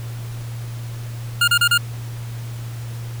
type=tone bursts; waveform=25% pulse; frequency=1412 Hz; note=F6; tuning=19 cents sharp; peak=-9 dBFS; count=4; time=1.41-1.778 s; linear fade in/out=5 ms; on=68 ms; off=32 ms; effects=added 117 Hz sine -27 dBFS peak until 3.2 s + pink hiss -41 dBFS RMS until 3.2 s